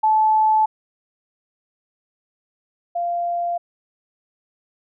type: tone pair in turn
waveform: sine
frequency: 868 / 693.5 Hz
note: A5 / F5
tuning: -24 / -12 cents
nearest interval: major third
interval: 388 cents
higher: first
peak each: -13 / -20 dBFS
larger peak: first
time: 0.03-0.66 / 2.95-3.58 s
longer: neither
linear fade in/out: 10 ms
effects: none